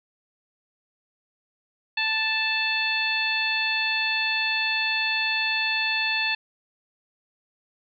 harmonic tone with a mistuned harmonic, 880 Hz, A5, in tune, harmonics 1 / 2 / 3 / 4 / 5, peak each -33 / -28 / -25 / -31 / -31 dBFS, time 1.97-6.35 s, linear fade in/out 5 ms, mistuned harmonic 5, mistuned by -19 cents, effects none

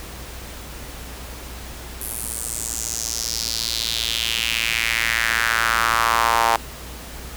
sawtooth tone with high-pass filter sweep, 114.7 Hz, A#2, 28 cents flat, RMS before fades -22 dBFS, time 2.01-6.56 s, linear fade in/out 0 ms, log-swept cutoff 11000 to 850 Hz, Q 3.1, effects added 60 Hz sine -37 dBFS peak until 7.36 s + pink hiss -37 dBFS RMS until 7.36 s

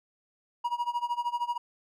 triangle tone with tremolo, 958 Hz, A#5, 47 cents sharp, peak -23 dBFS, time 0.64-1.58 s, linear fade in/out 10 ms, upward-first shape sine, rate 13 Hz, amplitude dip 90%, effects none

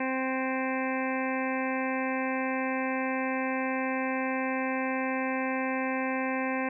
harmonic tone, 261.6 Hz, C4, in tune, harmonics 1 / 2 / 3 / 4 / 6 / 7 / 8 / 9 / 10, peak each -31 / -34 / -36 / -37 / -39 / -39 / -40 / -41 / -41 dBFS, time 0-6.69 s, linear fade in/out 5 ms, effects none

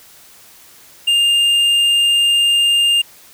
triangle tone with tanh clipping, 2808 Hz, F7, 9 cents sharp, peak -12 dBFS, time 1.07-3.02 s, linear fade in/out 10 ms, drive 11 dB, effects white hiss -44 dBFS RMS until 3.33 s

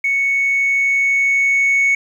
sine tone with level ramp, 2217 Hz, C#7, in tune, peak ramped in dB -13 to -9 dBFS, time 0.04-1.95 s, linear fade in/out 5 ms, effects tanh soft clip ceiling -10 dBFS + 8-bit

